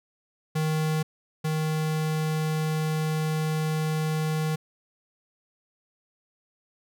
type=tone pair in turn; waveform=square; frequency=156.2 / 156.2 Hz; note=D#3 / D#3; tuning=+7 / +7 cents; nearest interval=unison; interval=0 cents; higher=neither; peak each=-24 / -25 dBFS; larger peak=first; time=0.55-1.03 / 1.44-4.56 s; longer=second; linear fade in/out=10 ms; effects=none